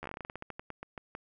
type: slowing click train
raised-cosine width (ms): 0.5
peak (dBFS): -25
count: 19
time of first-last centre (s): 0.03-1.151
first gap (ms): 12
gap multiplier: 1.17
effects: none